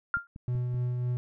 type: tone with exponential decay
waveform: sine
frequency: 1396.9 Hz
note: F6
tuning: in tune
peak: -20 dBFS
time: 0.14-0.27 s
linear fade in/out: 1 ms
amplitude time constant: 28 ms
type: click train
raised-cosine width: 5 ms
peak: -30 dBFS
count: 4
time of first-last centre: 0.17-0.744 s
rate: 5.23 Hz
type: tone with tremolo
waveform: triangle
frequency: 123.47 Hz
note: B2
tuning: in tune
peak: -24 dBFS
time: 0.48-1.17 s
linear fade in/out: 0 ms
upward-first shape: triangle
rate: 3.6 Hz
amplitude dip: 30%
effects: none